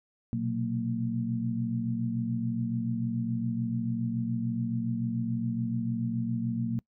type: tone cluster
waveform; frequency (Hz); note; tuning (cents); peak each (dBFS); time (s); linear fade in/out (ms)
sine; 120.5 / 127.5 / 184 / 229.6; B2 / C3 / F#3 / A#3; -42 / -44 / -9 / -26; -33 / -38 / -36 / -30; 0.33-6.79; 0
effects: noise-tail reverb RT60 0.1 s tail -25 dB re dry